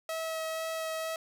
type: tone with vibrato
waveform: sawtooth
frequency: 644 Hz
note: E5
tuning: 41 cents flat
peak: -29 dBFS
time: 0.09-1.16 s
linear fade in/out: 2 ms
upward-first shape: sine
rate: 2.1 Hz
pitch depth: 9 cents each way
effects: none